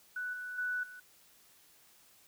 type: tone with level steps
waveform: sine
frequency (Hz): 1485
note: F#6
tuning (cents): +6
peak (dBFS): -35 / -39 / -32 / -47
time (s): 0.16-1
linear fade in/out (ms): 5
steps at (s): 0.33 / 0.58 / 0.83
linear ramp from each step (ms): 5
effects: white hiss -63 dBFS RMS until 2.27 s